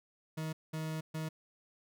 40% pulse tone bursts at uneven times, 157.8 Hz, D#3, 25 cents sharp, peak -35 dBFS, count 3, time 0.37-0.53 / 0.73-1.01 / 1.14-1.29 s, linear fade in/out 10 ms, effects none

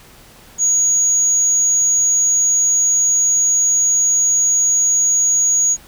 sine tone, 6700 Hz, G#8, 14 cents sharp, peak -10 dBFS, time 0.58-5.77 s, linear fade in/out 50 ms, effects tanh soft clip ceiling -9 dBFS + pink hiss -44 dBFS RMS until 5.87 s

